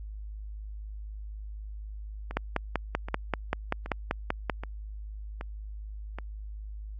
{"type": "two click trains", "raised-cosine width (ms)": 0.5, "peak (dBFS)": [-22, -11], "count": [6, 12], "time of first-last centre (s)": [[2.31, 6.186], [2.37, 4.498]], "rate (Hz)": [1.29, 5.17], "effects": ["added 52 Hz sine -37 dBFS peak until 6.99 s", "AAC 32 kbps"]}